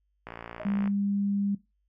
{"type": "click train", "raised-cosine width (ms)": 0.5, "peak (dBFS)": -24, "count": 36, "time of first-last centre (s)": [0.27, 0.876], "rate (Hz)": 57.8}
{"type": "tone with exponential decay", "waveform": "sine", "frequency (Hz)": 622.3, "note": "D#5", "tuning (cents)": 0, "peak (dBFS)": -32, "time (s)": [0.6, 0.74], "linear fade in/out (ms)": 2, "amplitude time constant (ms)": 29}
{"type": "tone", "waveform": "sine", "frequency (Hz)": 200.6, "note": "G3", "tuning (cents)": 40, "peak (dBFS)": -25, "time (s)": [0.65, 1.55], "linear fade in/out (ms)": 5}
{"effects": ["noise-tail reverb RT60 0.2 s tail -17 dB re dry", "added 50 Hz sine -70 dBFS peak until 1.88 s"]}